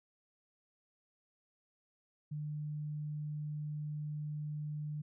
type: tone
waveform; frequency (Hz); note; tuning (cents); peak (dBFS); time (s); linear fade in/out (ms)
sine; 150; D3; +37; -37; 2.31-5.02; 10
effects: none